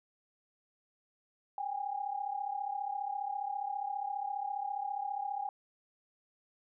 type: tone pair together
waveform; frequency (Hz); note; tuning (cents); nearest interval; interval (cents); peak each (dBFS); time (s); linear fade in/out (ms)
sine; 784 / 818.8; G5 / G#5; 0 / -25; minor second; 75; -38 / -36; 1.58-5.49; 2
effects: none